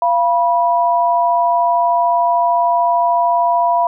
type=tone pair together; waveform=sine; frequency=689.4 / 976 Hz; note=F5 / B5; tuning=-23 / -21 cents; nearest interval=tritone; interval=602 cents; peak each=-14 dBFS; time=0.02-3.87 s; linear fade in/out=2 ms; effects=none